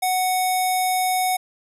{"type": "tone with low-pass filter", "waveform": "square", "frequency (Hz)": 740, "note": "F#5", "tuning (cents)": 0, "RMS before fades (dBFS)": -21, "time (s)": [0.02, 1.37], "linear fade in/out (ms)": 10, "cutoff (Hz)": 12000, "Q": 4.9, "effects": []}